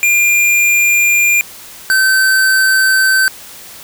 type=tone pair in turn; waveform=square; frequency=2400 / 1540.9 Hz; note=D7 / G6; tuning=+37 / -30 cents; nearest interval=minor sixth; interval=767 cents; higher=first; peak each=-9 dBFS; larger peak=neither; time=0.03-1.41 / 1.9-3.28 s; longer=neither; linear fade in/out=0 ms; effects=white hiss -34 dBFS RMS until 3.83 s